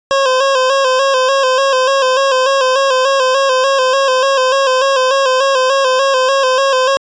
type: tone with vibrato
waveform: 25% pulse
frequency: 530 Hz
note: C5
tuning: 22 cents sharp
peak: -6 dBFS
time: 0.11-6.97 s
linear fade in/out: 0 ms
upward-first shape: square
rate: 3.4 Hz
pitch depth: 52 cents each way
effects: resampled to 16000 Hz